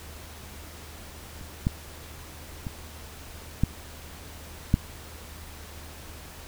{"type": "clicks", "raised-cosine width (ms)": 5, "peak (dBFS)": [-30, -10, -20, -8, -6], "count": 5, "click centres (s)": [1.412, 1.669, 2.668, 3.636, 4.741], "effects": ["added 77 Hz sine -45 dBFS peak until 6.47 s", "pink hiss -45 dBFS RMS until 6.47 s"]}